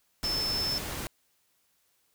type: tone in noise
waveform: sine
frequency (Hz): 5274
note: E8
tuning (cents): 0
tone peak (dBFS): -28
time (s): 0.24-0.78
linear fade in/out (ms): 0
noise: pink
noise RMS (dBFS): -36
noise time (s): 0.23-1.07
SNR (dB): +5
effects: white hiss -71 dBFS RMS until 2.14 s